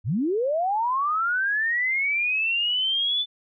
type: linear sweep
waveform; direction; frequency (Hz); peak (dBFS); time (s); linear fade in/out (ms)
sine; up; 82.6 to 3520; -21; 0.04-3.26; 50
effects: none